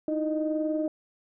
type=tone cluster; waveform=sine; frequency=310 / 330.7 / 616 Hz; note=D#4 / E4 / D#5; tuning=-6 / +6 / -17 cents; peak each=-27 / -35 / -29 dBFS; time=0.08-0.88 s; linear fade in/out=2 ms; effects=tanh soft clip ceiling -16 dBFS